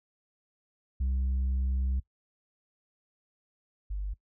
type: tone pair in turn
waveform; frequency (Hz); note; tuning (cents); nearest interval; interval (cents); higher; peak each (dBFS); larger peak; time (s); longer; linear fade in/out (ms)
sine; 65 / 49.36; C2 / G1; -11 / +13; perfect fourth; 476; first; -23 / -30; first; 1-2 / 3.9-4.14; first; 10
effects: noise-tail reverb RT60 0.1 s tail -21 dB re dry + tanh soft clip ceiling -25 dBFS